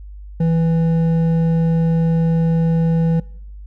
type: tone with hard clipping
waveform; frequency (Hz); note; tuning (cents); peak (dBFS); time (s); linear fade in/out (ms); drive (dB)
sine; 164.7; E3; -1; -15; 0.4-3.2; 5; 7
effects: noise-tail reverb RT60 0.7 s tail -23 dB re dry + added 50 Hz sine -32 dBFS peak until 3.66 s